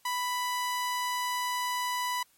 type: tone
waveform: sawtooth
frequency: 990 Hz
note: B5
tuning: 4 cents sharp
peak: -25 dBFS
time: 0.05-2.23 s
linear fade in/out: 5 ms
effects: white hiss -65 dBFS RMS until 2.37 s + MP3 64 kbps